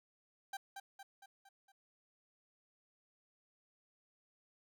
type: tone with echo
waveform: 30% pulse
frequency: 785 Hz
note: G5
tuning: 2 cents sharp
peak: -38 dBFS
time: 0.53-0.57 s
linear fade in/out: 5 ms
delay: 230 ms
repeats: 5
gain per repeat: -5 dB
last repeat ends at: 1.72 s
effects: none